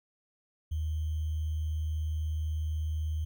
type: tone with sample-and-hold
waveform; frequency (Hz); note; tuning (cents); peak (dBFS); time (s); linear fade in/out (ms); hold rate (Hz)
sine; 78.1; D#2; +7; -29; 0.71-3.25; 10; 3150
effects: none